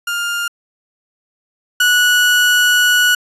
30% pulse tone pair in turn, 1406 / 1468.5 Hz, F6 / F#6, +11 / -13 cents, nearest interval minor second, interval 76 cents, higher second, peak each -15 / -7 dBFS, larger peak second, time 0.07-0.48 / 1.8-3.15 s, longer second, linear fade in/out 5 ms, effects resampled to 32000 Hz

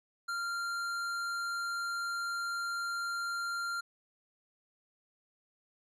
sine tone with hard clipping, 1388 Hz, F6, 11 cents flat, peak -35 dBFS, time 0.28-3.81 s, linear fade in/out 10 ms, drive 12 dB, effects none

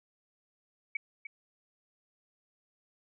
sine tone with echo, 2269 Hz, C#7, 40 cents sharp, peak -29 dBFS, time 0.95-0.97 s, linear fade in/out 5 ms, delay 300 ms, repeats 1, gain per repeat -10 dB, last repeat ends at 1.27 s, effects none

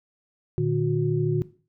sine tone cluster, 118.3 / 151.7 / 363 Hz, A#2 / D#3 / F#4, +26 / -44 / -33 cents, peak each -27 / -24 / -26 dBFS, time 0.58-1.42 s, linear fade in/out 0 ms, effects noise-tail reverb RT60 0.4 s tail -17 dB re dry

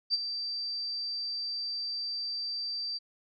sine tone with ADSR envelope, 4671 Hz, D8, 10 cents flat, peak -22 dBFS, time 0.1-2.99 s, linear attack 39 ms, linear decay 26 ms, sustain -10 dB, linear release 24 ms, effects none

